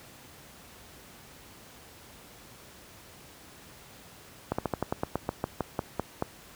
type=slowing click train; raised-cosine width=1 ms; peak=-13 dBFS; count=14; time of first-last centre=4.52-6.224 s; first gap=65 ms; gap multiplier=1.11; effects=pink hiss -51 dBFS RMS until 6.55 s + high-pass 60 Hz 12 dB/octave